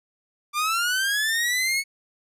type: linear sweep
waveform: sawtooth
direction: up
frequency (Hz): 1174.7 to 2217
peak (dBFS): -18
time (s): 0.53-1.84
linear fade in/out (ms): 50
effects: resampled to 32000 Hz